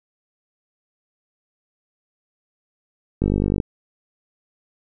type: click train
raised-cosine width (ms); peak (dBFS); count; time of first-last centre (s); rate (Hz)
3; -7; 20; 3.22-3.602; 49.8
effects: none